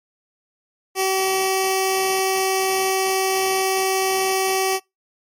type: tone with notch filter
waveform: 10% pulse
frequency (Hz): 381.4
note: G4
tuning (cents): -47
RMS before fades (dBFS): -20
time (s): 0.95-4.8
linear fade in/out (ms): 50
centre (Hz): 1500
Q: 0.97
effects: noise-tail reverb RT60 0.2 s tail -26 dB re dry + MP3 64 kbps